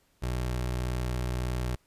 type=tone; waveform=25% pulse; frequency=61.74 Hz; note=B1; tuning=in tune; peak=-25 dBFS; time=0.22-1.76 s; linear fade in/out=10 ms; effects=pink hiss -68 dBFS RMS until 1.86 s + resampled to 32000 Hz